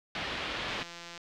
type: low-pass noise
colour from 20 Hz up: white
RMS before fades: -36 dBFS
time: 0.15-0.83 s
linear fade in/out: 2 ms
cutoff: 3600 Hz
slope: 24 dB/octave
type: click train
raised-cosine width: 0.2 ms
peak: -27 dBFS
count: 86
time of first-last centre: 0.68-1.177 s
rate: 171 Hz
effects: none